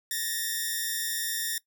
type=tone pair together; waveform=5% pulse; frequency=1760 / 1864.7 Hz; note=A6 / A#6; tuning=0 / 0 cents; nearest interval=minor second; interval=100 cents; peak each=-21 dBFS; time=0.11-1.58 s; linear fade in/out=2 ms; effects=noise-tail reverb RT60 0.1 s tail -20 dB re dry